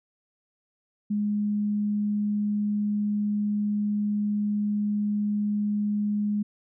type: tone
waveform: sine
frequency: 207.7 Hz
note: G#3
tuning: in tune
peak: -23 dBFS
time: 1.1-6.43 s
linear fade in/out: 10 ms
effects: none